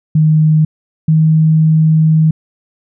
sine tone pair in turn, 155.56 / 157.91 Hz, D#3 / D#3, 0 / +26 cents, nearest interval unison, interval 26 cents, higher second, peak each -6 dBFS, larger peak neither, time 0.15-0.65 / 1.08-2.31 s, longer second, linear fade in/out 5 ms, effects none

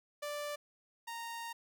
sawtooth tone pair in turn, 587.3 / 927.4 Hz, D5 / A#5, 0 / -9 cents, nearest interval minor sixth, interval 791 cents, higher second, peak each -34 / -37 dBFS, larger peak first, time 0.22-0.56 / 1.07-1.53 s, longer second, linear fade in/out 10 ms, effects none

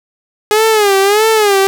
sawtooth tone with vibrato, 415.3 Hz, G#4, in tune, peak -4 dBFS, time 0.51-1.67 s, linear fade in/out 0 ms, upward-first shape sine, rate 1.6 Hz, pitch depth 120 cents each way, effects none

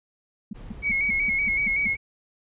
sine tone bursts, 207.6 Hz, G#3, in tune, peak -29 dBFS, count 8, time 0.51-1.876 s, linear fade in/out 5 ms, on 22 ms, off 170 ms
brown noise, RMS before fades -40 dBFS, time 0.54-1.97 s, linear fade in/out 20 ms
sine tone with vibrato, 2217 Hz, C#7, in tune, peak -21 dBFS, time 0.82-1.97 s, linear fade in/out 50 ms, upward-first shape square, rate 5.3 Hz, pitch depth 38 cents each way
effects resampled to 8000 Hz

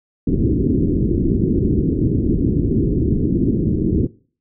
white low-pass noise, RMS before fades -17 dBFS, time 0.27-4.07 s, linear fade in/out 5 ms, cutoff 370 Hz, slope 48 dB/octave, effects noise-tail reverb RT60 0.4 s tail -20 dB re dry

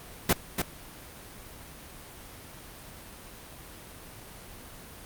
pink noise with echo, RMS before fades -21 dBFS, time 0.29-0.33 s, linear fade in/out 5 ms, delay 290 ms, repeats 1, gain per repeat -6 dB, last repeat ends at 0.62 s, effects pink hiss -46 dBFS RMS until 5.05 s + Opus 32 kbps

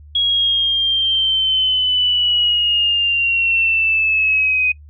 sine linear sweep, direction down, 3319 to 2497 Hz, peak -13 dBFS, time 0.15-4.72 s, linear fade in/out 5 ms, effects noise-tail reverb RT60 0.1 s tail -22 dB re dry + added 74 Hz sine -38 dBFS peak until 4.89 s

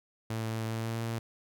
sawtooth tone with pitch glide, 111.8 to 114.68 Hz, A2 to A#2, +28 to -28 cents, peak -28 dBFS, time 0.3-1.19 s, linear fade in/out 5 ms, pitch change +44 cents, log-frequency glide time 0.64-1.01 s, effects none

